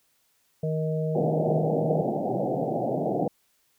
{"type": "harmonic tone", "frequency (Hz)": 157.1, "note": "D#3", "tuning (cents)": 17, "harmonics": [1, 3, 4], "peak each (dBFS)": [-26, -30, -33], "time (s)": [0.63, 2.01], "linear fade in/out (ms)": 5}
{"type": "band-pass noise", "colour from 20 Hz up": "white", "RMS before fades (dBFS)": -27, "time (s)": [1.15, 3.28], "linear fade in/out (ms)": 5, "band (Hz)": [120, 780], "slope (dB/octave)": 96}
{"effects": ["white hiss -68 dBFS RMS until 3.78 s"]}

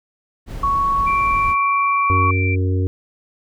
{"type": "noise", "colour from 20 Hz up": "brown", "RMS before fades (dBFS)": -28, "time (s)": [0.46, 1.56], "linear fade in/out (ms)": 50}
{"type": "tone with pitch glide", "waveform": "sine", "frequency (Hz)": [1113, 1121.4], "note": ["C#6", "C#6"], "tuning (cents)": [7, 20], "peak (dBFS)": -15, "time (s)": [0.63, 2.31], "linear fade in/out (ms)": 5, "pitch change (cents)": 13, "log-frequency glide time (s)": [1.23, 2.1]}
{"type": "tone", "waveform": "sine", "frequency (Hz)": 2349, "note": "D7", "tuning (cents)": 0, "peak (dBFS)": -22, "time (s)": [1.06, 2.56], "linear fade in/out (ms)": 20}
{"type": "harmonic tone", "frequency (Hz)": 92.9, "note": "F#2", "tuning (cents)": 7, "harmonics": [1, 3, 4, 5], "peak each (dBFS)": [-16, -26, -28, -30], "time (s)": [2.1, 2.87], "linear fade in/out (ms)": 0}
{"effects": []}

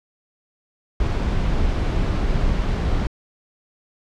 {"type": "noise", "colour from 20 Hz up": "brown", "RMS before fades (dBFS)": -20, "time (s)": [1, 3.07], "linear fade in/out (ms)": 2, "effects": ["low-pass 5000 Hz 12 dB/octave"]}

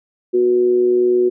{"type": "tone with amplitude modulation", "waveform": "sine", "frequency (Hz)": 365.8, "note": "F#4", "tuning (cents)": -20, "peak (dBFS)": -9, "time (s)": [0.33, 1.3], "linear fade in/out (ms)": 20, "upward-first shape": "sine", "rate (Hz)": 122, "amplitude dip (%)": 50, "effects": []}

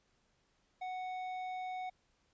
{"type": "tone with hard clipping", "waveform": "sine", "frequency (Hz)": 740, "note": "F#5", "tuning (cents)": 0, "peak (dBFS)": -40, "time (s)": [0.81, 1.9], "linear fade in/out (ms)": 10, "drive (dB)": 8, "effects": ["pink hiss -75 dBFS RMS until 2.33 s", "resampled to 16000 Hz"]}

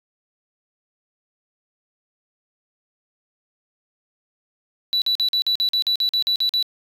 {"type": "tone bursts", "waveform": "sine", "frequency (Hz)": 3951, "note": "B7", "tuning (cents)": 0, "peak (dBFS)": -15, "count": 13, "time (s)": [4.93, 6.626], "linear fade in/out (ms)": 0, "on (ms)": 88, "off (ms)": 46, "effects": ["tanh soft clip ceiling -15 dBFS"]}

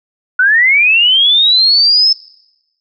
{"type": "linear sweep", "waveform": "sine", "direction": "up", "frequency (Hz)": [1450, 5274], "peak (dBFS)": -6, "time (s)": [0.39, 2.13], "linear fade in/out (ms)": 5, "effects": ["noise-tail reverb RT60 1.0 s tail -24 dB re dry"]}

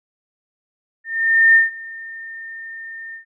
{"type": "tone with ADSR envelope", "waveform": "sine", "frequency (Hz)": 1814, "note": "A#6", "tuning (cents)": -48, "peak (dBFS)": -7, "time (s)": [1.04, 3.25], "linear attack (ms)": 510, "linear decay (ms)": 150, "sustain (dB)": -23, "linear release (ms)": 110, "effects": []}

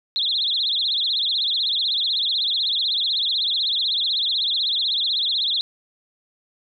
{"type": "tone with vibrato", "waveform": "sine", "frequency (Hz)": 3700, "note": "A#7", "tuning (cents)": -14, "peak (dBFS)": -19, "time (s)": [0.16, 5.61], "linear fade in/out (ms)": 0, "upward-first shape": "triangle", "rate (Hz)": 16, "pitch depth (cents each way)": 260, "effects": []}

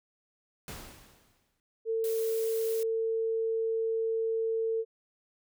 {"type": "noise with exponential decay", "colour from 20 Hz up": "pink", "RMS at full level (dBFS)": -40, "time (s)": [0.68, 1.6], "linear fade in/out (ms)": 1, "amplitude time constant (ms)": 200}
{"type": "tone", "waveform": "sine", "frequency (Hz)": 450, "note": "A4", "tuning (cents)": 39, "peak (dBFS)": -27, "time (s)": [1.85, 4.85], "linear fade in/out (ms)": 50}
{"type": "noise", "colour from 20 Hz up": "blue", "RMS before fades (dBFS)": -42, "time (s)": [2.04, 2.83], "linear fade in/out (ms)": 0}
{"effects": []}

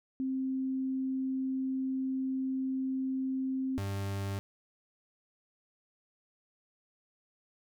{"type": "tone pair in turn", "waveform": ["sine", "40% pulse"], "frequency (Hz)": [263.3, 98.82], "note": ["C4", "G2"], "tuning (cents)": [11, 14], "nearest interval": "octave + perfect fourth", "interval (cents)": 1697, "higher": "first", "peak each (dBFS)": [-30, -32], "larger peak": "first", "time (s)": [[0.2, 3.78], [3.78, 4.39]], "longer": "first", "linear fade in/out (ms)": 0, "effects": []}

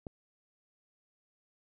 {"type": "click", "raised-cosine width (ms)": 2, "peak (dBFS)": -27, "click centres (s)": 0.068, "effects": []}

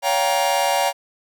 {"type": "chord", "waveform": "45% pulse", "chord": "G half-diminished seventh", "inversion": "second", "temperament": "just", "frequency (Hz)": [564.5, 705.6, 784, 940.8], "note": ["Db5", "F5", "G5", "Bb5"], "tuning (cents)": [31, 18, 0, 16], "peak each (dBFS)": -23, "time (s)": [0.02, 0.93], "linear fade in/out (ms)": 50, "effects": []}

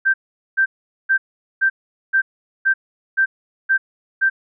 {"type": "tone bursts", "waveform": "sine", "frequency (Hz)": 1567, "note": "G6", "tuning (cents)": -1, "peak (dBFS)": -12, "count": 9, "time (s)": [0.05, 4.3], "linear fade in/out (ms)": 20, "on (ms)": 90, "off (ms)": 430, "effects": []}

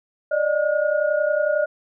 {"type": "tone cluster", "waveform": "sine", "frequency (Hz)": [581, 612, 1436], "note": ["D5", "D#5", "F6"], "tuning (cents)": [-19, -29, 48], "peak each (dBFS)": [-22, -20, -27], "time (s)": [0.31, 1.66], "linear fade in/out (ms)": 10, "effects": []}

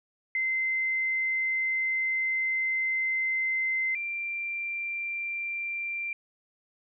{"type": "tone pair in turn", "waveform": "sine", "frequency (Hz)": [2070, 2365], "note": ["C7", "D7"], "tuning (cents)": [-19, 12], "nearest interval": "major second", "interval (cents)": 231, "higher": "second", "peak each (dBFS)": [-25, -30], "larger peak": "first", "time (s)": [[0.35, 3.95], [3.95, 6.13]], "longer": "first", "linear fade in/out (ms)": 2, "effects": []}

